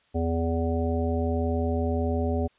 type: harmonic tone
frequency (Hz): 82.8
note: E2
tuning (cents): +8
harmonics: 1 / 3 / 5 / 7 / 9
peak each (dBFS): -26 / -29 / -31 / -33 / -35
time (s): 0.14-2.48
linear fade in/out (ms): 20
effects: white hiss -64 dBFS RMS until 2.58 s + resampled to 8000 Hz